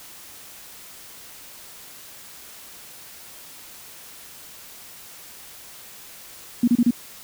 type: tone bursts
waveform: sine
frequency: 240 Hz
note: B3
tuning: 49 cents flat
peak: -13 dBFS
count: 4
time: 6.63-6.908 s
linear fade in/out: 5 ms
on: 47 ms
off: 30 ms
effects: white hiss -43 dBFS RMS until 7.23 s